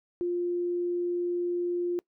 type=tone; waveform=sine; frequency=351 Hz; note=F4; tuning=9 cents sharp; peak=-26 dBFS; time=0.21-1.99 s; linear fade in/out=0 ms; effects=noise-tail reverb RT60 0.1 s tail -24 dB re dry